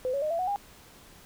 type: tone with pitch steps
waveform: sine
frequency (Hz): 509 / 558.3 / 612.3 / 671.6 / 736.7 / 808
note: C5 / C#5 / D#5 / E5 / F#5 / G#5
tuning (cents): -48 / +12 / -28 / +32 / -8 / -48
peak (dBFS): -26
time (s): 0.05-0.56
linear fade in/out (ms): 0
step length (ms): 85
effects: pink hiss -53 dBFS RMS until 1.25 s